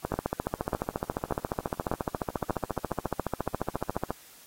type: two click trains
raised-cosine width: 1 ms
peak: -13 / -14 dBFS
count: 5 / 59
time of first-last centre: 0.14-2.507 / 0.05-4.106 s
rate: 1.69 / 14.3 Hz
effects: white hiss -53 dBFS RMS until 4.46 s + AAC 48 kbps